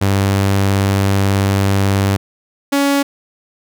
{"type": "tone pair in turn", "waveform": "sawtooth", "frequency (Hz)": [98.3, 280.7], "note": ["G2", "C#4"], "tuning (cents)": [5, 22], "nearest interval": "octave + tritone", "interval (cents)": 1817, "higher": "second", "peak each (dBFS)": -8, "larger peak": "neither", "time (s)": [[0.01, 2.17], [2.72, 3.03]], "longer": "first", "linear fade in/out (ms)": 10, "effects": []}